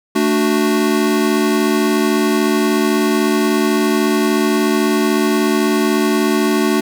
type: chord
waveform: square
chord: D major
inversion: second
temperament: equal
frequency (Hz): 220 / 293.7 / 370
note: A3 / D4 / F#4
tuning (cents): 0 / 0 / 0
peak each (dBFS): -18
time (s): 0.15-6.81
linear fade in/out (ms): 10
effects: none